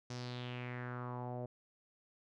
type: tone with low-pass filter sweep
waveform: sawtooth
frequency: 123.47 Hz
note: B2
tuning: in tune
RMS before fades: -43 dBFS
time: 0.1-1.46 s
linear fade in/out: 5 ms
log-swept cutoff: 5900 to 590 Hz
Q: 3.7
effects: none